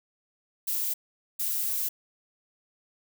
violet noise bursts at uneven times, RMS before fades -29 dBFS, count 2, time 0.67-0.94 / 1.39-1.89 s, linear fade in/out 10 ms, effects none

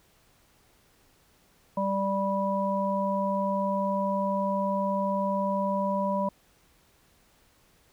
harmonic tone, 196 Hz, G3, in tune, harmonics 1 / 3 / 5, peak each -29 / -29 / -29 dBFS, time 1.77-6.29 s, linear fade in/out 5 ms, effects pink hiss -63 dBFS RMS until 7.92 s

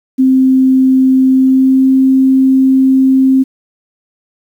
sine tone with pitch glide, 261.6 to 264.3 Hz, C4 to C4, 0 to +18 cents, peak -5 dBFS, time 0.18-3.44 s, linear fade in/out 20 ms, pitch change +18 cents, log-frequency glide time 1.28-1.9 s, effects 7-bit

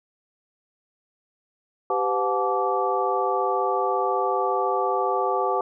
sine tone cluster, 390.5 / 505 / 723 / 864 / 1161 Hz, G4 / B4 / F#5 / A5 / D6, -7 / +39 / -40 / -32 / -20 cents, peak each -27 dBFS, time 1.9-5.61 s, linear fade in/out 2 ms, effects none

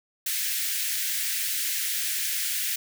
white high-pass noise, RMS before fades -28 dBFS, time 0.26-2.76 s, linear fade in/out 5 ms, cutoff 1600 Hz, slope 48 dB/octave, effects none

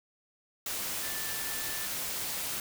sine tone in noise, 1760 Hz, A6, in tune, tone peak -43 dBFS, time 1.03-1.86 s, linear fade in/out 2 ms, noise white, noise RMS -35 dBFS, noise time 0.66-2.6 s, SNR -11 dB, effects none

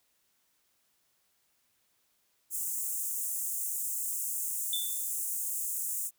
pink high-pass noise, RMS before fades -34 dBFS, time 2.5-6.11 s, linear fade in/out 50 ms, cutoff 7100 Hz, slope 48 dB/octave
sine tone with exponential decay, 3533 Hz, A7, 6 cents sharp, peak -28 dBFS, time 4.73-5.12 s, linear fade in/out 1 ms, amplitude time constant 83 ms
effects white hiss -73 dBFS RMS until 6.18 s

